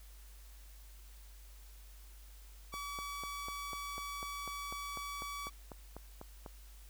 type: tone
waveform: sawtooth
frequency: 1142 Hz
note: D6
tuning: 49 cents flat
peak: -37 dBFS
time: 2.72-5.5 s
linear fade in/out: 20 ms
type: click train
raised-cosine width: 1 ms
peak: -32 dBFS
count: 16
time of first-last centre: 2.74-6.462 s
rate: 4.03 Hz
effects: added 50 Hz sine -52 dBFS peak until 6.89 s + white hiss -62 dBFS RMS until 6.89 s